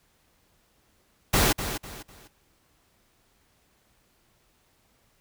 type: noise with echo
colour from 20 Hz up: pink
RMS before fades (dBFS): -21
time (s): 1.33-1.53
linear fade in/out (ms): 10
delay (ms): 250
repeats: 3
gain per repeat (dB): -10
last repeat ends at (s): 2.28
effects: pink hiss -66 dBFS RMS until 5.2 s